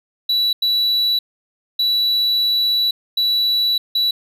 triangle tone bursts at uneven times, 3938 Hz, B7, 6 cents flat, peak -13 dBFS, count 5, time 0.29-0.53 / 0.62-1.19 / 1.79-2.91 / 3.17-3.78 / 3.95-4.11 s, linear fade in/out 5 ms, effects none

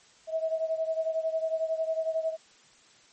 sine beating tone pair, 641 / 652 Hz, E5 / E5, -49 / -19 cents, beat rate 11 Hz, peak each -28 / -32 dBFS, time 0.27-2.37 s, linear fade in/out 50 ms, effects white hiss -58 dBFS RMS until 3.12 s + MP3 32 kbps

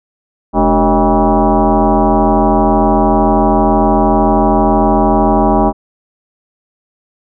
sine tone with frequency modulation, 292.5 Hz, D4, 7 cents flat, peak -7 dBFS, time 0.53-5.73 s, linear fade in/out 50 ms, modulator 169 Hz, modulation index 4.1, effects none

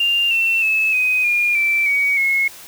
sine tone with pitch steps, 2794 / 2696 / 2601 / 2509 / 2421 / 2336 / 2254 / 2174 Hz, F7 / E7 / E7 / D#7 / D#7 / D7 / C#7 / C#7, 0 / +38 / -24 / +14 / -48 / -10 / +28 / -34 cents, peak -14 dBFS, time 0-2.48 s, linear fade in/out 5 ms, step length 310 ms, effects white hiss -39 dBFS RMS until 2.67 s

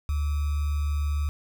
sine tone with sample-and-hold, 73.42 Hz, D2, in tune, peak -23 dBFS, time 0.09-1.29 s, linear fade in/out 0 ms, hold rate 1225 Hz, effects none

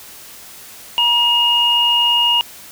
sine tone pair together, 952.1 / 2853 Hz, A#5 / F7, +36 / +36 cents, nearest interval octave + perfect fifth, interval 1900 cents, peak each -19 / -12 dBFS, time 0.98-2.41 s, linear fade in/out 0 ms, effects white hiss -38 dBFS RMS until 2.71 s

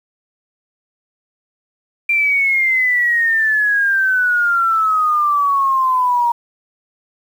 sine exponential sweep, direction down, 2377 to 940 Hz, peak -12 dBFS, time 2.09-6.32 s, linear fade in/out 5 ms, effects 7-bit

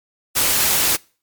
white noise, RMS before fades -17 dBFS, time 0.35-0.97 s, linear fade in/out 20 ms, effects noise-tail reverb RT60 0.4 s tail -25 dB re dry + MP3 96 kbps

